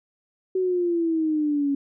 sine exponential sweep, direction down, 377.4 to 277.2 Hz, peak -20 dBFS, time 0.55-1.75 s, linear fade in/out 5 ms, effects none

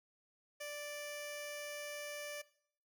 15% pulse tone with notch filter, 587.3 Hz, D5, in tune, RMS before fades -45 dBFS, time 0.6-2.42 s, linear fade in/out 10 ms, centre 1300 Hz, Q 1.3, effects noise-tail reverb RT60 0.6 s tail -18 dB re dry

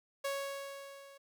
sawtooth tone with level ramp, 554.4 Hz, C#5, in tune, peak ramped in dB -29 to -50 dBFS, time 0.24-1.18 s, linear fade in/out 10 ms, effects none

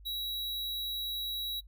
square tone, 3879 Hz, B7, 32 cents flat, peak -34 dBFS, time 0.05-1.61 s, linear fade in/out 20 ms, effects noise-tail reverb RT60 0.1 s tail -21 dB re dry + added 50 Hz sine -50 dBFS peak until 1.67 s

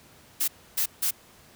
blue noise bursts at uneven times, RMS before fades -25 dBFS, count 3, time 0.4-0.48 / 0.77-0.86 / 1.02-1.11 s, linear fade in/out 10 ms, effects pink hiss -54 dBFS RMS until 1.55 s + high-pass 60 Hz 12 dB/octave

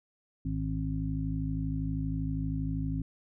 harmonic tone with a mistuned harmonic, 52.6 Hz, G#1, 23 cents sharp, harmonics 1 / 2 / 3 / 5, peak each -35 / -36 / -34 / -35 dBFS, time 0.45-3.02 s, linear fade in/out 5 ms, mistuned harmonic 5, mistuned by +23 cents, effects none

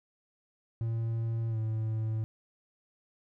triangle tone with pitch glide, 114.1 to 110.28 Hz, A#2 to A2, -37 to +4 cents, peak -27 dBFS, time 0.81-2.24 s, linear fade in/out 0 ms, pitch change -59 cents, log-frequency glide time 1.49-1.57 s, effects none

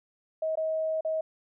sine tone with dropouts, 635 Hz, D#5, 35 cents sharp, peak -26 dBFS, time 0.42-1.21 s, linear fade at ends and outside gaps 5 ms, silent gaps 0.555-0.572 / 1.009-1.048 s, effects none

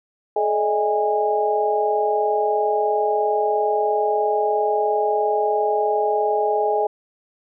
sine tone cluster, 425.8 / 597 / 637 / 820 Hz, G#4 / D5 / D#5 / G#5, +43 / +28 / +41 / -22 cents, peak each -21 / -28 / -24 / -21 dBFS, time 0.36-6.87 s, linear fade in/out 5 ms, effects none

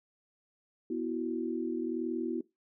sine chord, B suspended fourth, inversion none, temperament just, 246.9 / 329.3 / 370.4 Hz, B3 / E4 / F#4, 0 / -2 / +2 cents, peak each -36 / -34 / -36 dBFS, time 0.9-2.41 s, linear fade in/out 5 ms, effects noise-tail reverb RT60 0.2 s tail -20 dB re dry

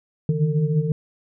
sine tone cluster, 143.8 / 151.7 / 158 / 450.6 Hz, D3 / D#3 / D#3 / A4, -36 / -44 / +27 / +41 cents, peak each -25 / -25 / -20 / -28 dBFS, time 0.29-0.92 s, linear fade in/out 2 ms, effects none

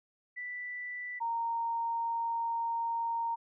sine tone pair in turn, 1975.5 / 925.3 Hz, B6 / A#5, 0 / -13 cents, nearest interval octave + minor second, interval 1313 cents, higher first, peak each -37 / -30 dBFS, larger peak second, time 0.36-1.2 / 1.2-3.36 s, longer second, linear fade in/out 20 ms, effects none

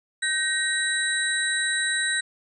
sine tone cluster, 1550 / 1873 / 3918 / 8130 Hz, G6 / A#6 / B7 / B8, -20 / +8 / -15 / +49 cents, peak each -28 / -26 / -28 / -30 dBFS, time 0.22-2.21 s, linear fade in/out 10 ms, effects none

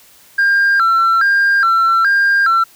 sine tone with vibrato, 1470 Hz, F#6, 12 cents flat, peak -7 dBFS, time 0.38-2.64 s, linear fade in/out 10 ms, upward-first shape square, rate 1.2 Hz, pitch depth 150 cents each way, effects tanh soft clip ceiling -8 dBFS + white hiss -46 dBFS RMS until 2.75 s

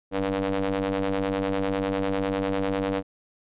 sawtooth ring-modulated tone, 98 Hz, G2, in tune, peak -17 dBFS, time 0.11-3.03 s, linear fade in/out 50 ms, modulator 387 Hz, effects resampled to 8000 Hz

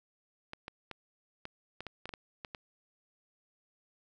clicks, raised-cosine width 0.3 ms, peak -25 dBFS, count 11, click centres 0.534 / 0.681 / 0.913 / 1.454 / 1.806 / 1.867 / 2.056 / 2.092 / 2.138 / 2.448 / 2.548 s, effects none

